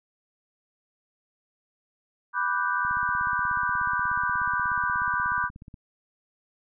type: chord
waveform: sine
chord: G major seventh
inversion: first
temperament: equal with one note detuned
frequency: 987.8 / 1174.7 / 1480 / 1561.7 Hz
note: B5 / D6 / F#6 / G6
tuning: 0 / 0 / 0 / -7 cents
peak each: -29 dBFS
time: 2.33-5.5 s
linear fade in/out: 50 ms
type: click train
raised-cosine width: 5 ms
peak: -31 dBFS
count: 49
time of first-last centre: 2.85-5.742 s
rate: 16.6 Hz
effects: none